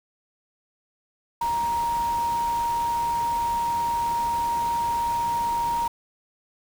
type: tone in noise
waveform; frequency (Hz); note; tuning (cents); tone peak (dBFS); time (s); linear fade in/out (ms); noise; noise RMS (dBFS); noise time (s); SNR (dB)
sine; 938; A#5; +11; -22; 1.41-5.88; 5; pink; -38; 1.41-5.88; +13
effects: none